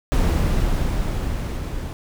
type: noise with level ramp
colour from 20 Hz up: brown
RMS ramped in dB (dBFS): -17 to -28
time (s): 0.12-1.93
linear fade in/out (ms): 0
effects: none